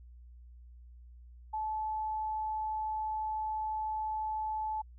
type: tone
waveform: sine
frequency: 866 Hz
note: A5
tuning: 28 cents flat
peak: -32 dBFS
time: 1.53-4.82 s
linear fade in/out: 10 ms
effects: added 60 Hz sine -50 dBFS peak until 4.98 s